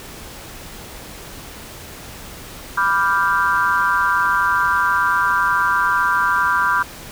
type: chord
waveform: sine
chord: G dominant seventh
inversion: first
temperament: equal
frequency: 987.8 / 1174.7 / 1396.9 / 1568 Hz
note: B5 / D6 / F6 / G6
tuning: 0 / 0 / 0 / 0 cents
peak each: -20 dBFS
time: 2.77-6.83 s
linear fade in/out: 10 ms
effects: pink hiss -36 dBFS RMS until 7.11 s